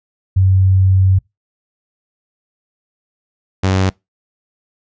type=tone pair in turn; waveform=sine / sawtooth; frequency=94.7 / 94.7 Hz; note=F#2 / F#2; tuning=+41 / +41 cents; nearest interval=unison; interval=0 cents; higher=neither; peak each=-8 dBFS; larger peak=neither; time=0.36-1.19 / 3.63-3.9 s; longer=first; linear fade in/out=10 ms; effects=noise-tail reverb RT60 0.2 s tail -25 dB re dry + resampled to 16000 Hz